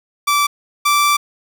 sawtooth tone pair in turn, 1162 / 1167.9 Hz, D6 / D6, -19 / -10 cents, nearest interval unison, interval 9 cents, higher second, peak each -9 / -8 dBFS, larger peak second, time 0.27-0.47 / 0.85-1.17 s, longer second, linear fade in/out 10 ms, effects none

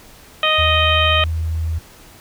harmonic tone, 622.3 Hz, D#5, in tune, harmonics 1 / 2 / 3 / 4 / 5 / 6, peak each -21 / -19 / -23 / -20 / -18 / -26 dBFS, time 0.43-1.24 s, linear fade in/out 2 ms
sine tone, 80.8 Hz, E2, 34 cents flat, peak -18 dBFS, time 0.58-1.79 s, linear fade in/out 10 ms
effects pink hiss -44 dBFS RMS until 2.2 s

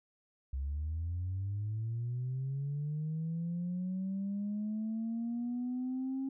sine linear sweep, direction up, 65.41 to 270 Hz, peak -32 dBFS, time 0.53-6.29 s, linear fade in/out 5 ms, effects tanh soft clip ceiling -30 dBFS

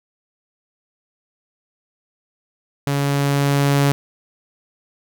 sawtooth tone with level ramp, 141.1 Hz, C#3, 31 cents sharp, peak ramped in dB -14 to -9 dBFS, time 2.87-3.92 s, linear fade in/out 0 ms, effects none

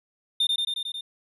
triangle tone with echo, 3618 Hz, A7, 48 cents sharp, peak -18 dBFS, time 0.4-0.47 s, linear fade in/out 5 ms, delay 90 ms, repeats 6, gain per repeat -2 dB, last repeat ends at 1.01 s, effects resampled to 32000 Hz

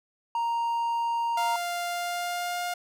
triangle tone, 932 Hz, A#5, 1 cent flat, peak -23 dBFS, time 0.35-1.56 s, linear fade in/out 2 ms
sawtooth tone with pitch glide, 698.5 to 707.8 Hz, F5 to F5, 0 to +23 cents, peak -25 dBFS, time 1.37-2.74 s, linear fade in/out 5 ms, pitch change +23 cents, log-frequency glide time 1.86-2.63 s
effects none

